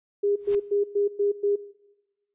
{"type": "tone bursts", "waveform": "sine", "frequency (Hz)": 406.1, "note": "G#4", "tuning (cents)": -39, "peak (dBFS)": -20, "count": 6, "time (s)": [0.23, 1.56], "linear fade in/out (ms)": 10, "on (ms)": 130, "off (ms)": 110}
{"type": "noise with exponential growth", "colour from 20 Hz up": "pink", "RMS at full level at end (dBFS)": -38, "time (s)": [0.37, 0.55], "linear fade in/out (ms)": 0, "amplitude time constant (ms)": 38}
{"effects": ["noise-tail reverb RT60 1.0 s tail -18 dB re dry", "resampled to 8000 Hz"]}